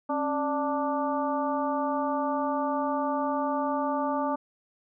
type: harmonic tone with a mistuned harmonic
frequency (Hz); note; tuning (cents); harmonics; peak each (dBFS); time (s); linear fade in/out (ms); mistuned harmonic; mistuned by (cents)
293.7; D4; 0; 1 / 2 / 3 / 4 / 5; -30 / -31 / -30 / -33 / -46; 0.09-4.36; 10; 1; -130
effects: none